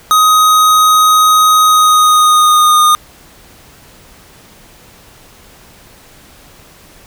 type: tone with pitch glide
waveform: square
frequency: 1255 to 1225.6 Hz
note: D#6 to D#6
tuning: +15 to -27 cents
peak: -6 dBFS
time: 0.11-2.95 s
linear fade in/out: 0 ms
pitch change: -42 cents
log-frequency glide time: 1.64-2.81 s
effects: pink hiss -41 dBFS RMS until 7.06 s